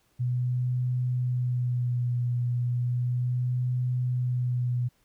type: tone with vibrato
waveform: sine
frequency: 123.47 Hz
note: B2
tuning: in tune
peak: -24 dBFS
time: 0.19-4.89 s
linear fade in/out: 20 ms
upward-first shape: sine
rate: 0.34 Hz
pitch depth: 24 cents each way
effects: pink hiss -68 dBFS RMS until 5.04 s